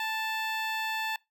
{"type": "tone with notch filter", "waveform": "15% pulse", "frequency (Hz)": 880, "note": "A5", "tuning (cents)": 0, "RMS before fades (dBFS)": -32, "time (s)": [0, 1.16], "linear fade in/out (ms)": 2, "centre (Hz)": 9800, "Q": 0.83, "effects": ["noise-tail reverb RT60 0.2 s tail -23 dB re dry"]}